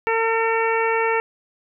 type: harmonic tone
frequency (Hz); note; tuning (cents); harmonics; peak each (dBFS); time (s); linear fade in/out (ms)
452.5; A4; +48; 1 / 2 / 3 / 4 / 5 / 6; -21 / -23 / -27 / -27 / -27 / -31; 0.07-1.2; 0
effects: none

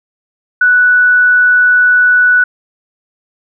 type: tone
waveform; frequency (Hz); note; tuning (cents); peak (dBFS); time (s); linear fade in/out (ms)
sine; 1480; F#6; 0; -5; 0.61-2.44; 5
effects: none

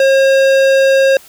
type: tone with tanh clipping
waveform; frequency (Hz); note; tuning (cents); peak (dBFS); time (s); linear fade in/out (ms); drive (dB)
sine; 539; C#5; -49; -9; 0-1.17; 2; 18
effects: white hiss -41 dBFS RMS until 1.28 s

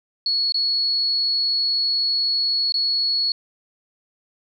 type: tone with dropouts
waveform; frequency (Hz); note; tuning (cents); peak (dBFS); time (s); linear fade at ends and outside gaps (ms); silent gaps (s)
sine; 4368; C#8; -26; -18; 0.26-3.32; 2; 0.522-0.543 / 2.722-2.741
effects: 10-bit

